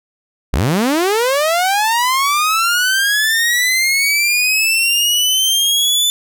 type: linear sweep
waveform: sawtooth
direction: up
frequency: 46.25 to 3520 Hz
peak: -9 dBFS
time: 0.53-6.1 s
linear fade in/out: 0 ms
effects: none